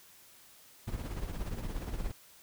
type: noise with tremolo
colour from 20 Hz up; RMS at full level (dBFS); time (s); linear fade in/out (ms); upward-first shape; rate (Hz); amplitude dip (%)
brown; -34; 0.87-2.12; 10; triangle; 17; 70
effects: white hiss -58 dBFS RMS until 2.42 s